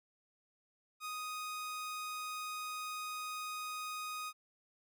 sawtooth tone, 1246 Hz, D#6, 2 cents sharp, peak -36 dBFS, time 1-4.33 s, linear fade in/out 50 ms, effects none

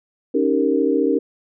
sine chord, Eb dominant seventh, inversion third, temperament equal with one note detuned, 277.2 / 311.1 / 392 / 463.2 Hz, Db4 / Eb4 / G4 / Bb4, 0 / 0 / 0 / -11 cents, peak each -20 / -21 / -22 / -20 dBFS, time 0.34-1.19 s, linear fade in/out 10 ms, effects none

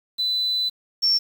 sine tone pair in turn, 4000 / 5446 Hz, B7 / F8, +21 / -44 cents, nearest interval perfect fourth, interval 535 cents, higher second, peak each -20 / -16 dBFS, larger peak second, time 0.18-0.7 / 1.02-1.19 s, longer first, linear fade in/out 20 ms, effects 7-bit

